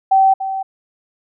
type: tone with echo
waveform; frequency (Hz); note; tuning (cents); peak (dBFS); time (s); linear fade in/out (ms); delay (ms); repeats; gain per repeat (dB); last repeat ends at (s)
sine; 771; G5; -29; -8; 0.11-0.34; 10; 290; 1; -11; 0.63
effects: none